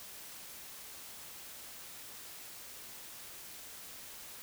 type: silence
effects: white hiss -49 dBFS RMS until 4.42 s